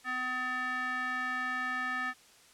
square tone with band-pass filter, 253.2 Hz, B3, 43 cents sharp, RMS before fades -34 dBFS, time 0.04-2.14 s, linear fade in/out 50 ms, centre 1600 Hz, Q 6.2, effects white hiss -59 dBFS RMS until 2.53 s + low-pass 9000 Hz 12 dB/octave

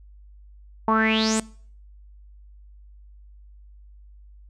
sawtooth tone with low-pass filter sweep, 220 Hz, A3, in tune, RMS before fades -21 dBFS, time 0.88-1.4 s, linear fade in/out 2 ms, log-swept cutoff 930 to 8900 Hz, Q 9.3, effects noise-tail reverb RT60 0.5 s tail -22 dB re dry + added 50 Hz sine -45 dBFS peak until 4.49 s

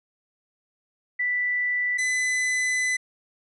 sine / 45% pulse tone pair in turn, 1975.5 / 2008 Hz, B6 / B6, 0 / +28 cents, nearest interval unison, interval 28 cents, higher second, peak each -22 dBFS, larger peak neither, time 1.19-1.98 / 1.98-2.97 s, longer second, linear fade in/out 10 ms, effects resampled to 24000 Hz

